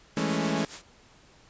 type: noise with tremolo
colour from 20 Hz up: white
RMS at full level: -39 dBFS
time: 0.16-0.82 s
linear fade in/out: 10 ms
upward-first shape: sine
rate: 7.3 Hz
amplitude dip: 70%
type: chord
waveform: sawtooth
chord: A major seventh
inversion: second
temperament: equal with one note detuned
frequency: 164.81 / 206.3 / 220 / 277.2 Hz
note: E3 / G#3 / A3 / C#4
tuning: 0 / -11 / 0 / 0 cents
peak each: -27 dBFS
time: 0.17-0.65 s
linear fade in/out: 2 ms
effects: pink hiss -57 dBFS RMS until 1.49 s + resampled to 16000 Hz